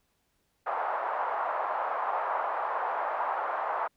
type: band-pass noise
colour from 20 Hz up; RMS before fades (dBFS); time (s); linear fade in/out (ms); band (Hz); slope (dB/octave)
white; -31; 0.66-3.88; 10; 660 to 1100; 24
effects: pink hiss -74 dBFS RMS until 3.96 s